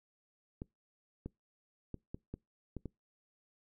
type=clicks; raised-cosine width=3 ms; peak=-28 dBFS; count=7; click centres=0.619 / 1.26 / 1.943 / 2.145 / 2.34 / 2.767 / 2.857 s; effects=noise-tail reverb RT60 0.2 s tail -25 dB re dry